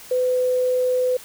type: tone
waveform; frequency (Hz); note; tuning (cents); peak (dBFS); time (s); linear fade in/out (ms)
sine; 504; B4; +35; -17; 0.11-1.17; 5
effects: white hiss -42 dBFS RMS until 1.24 s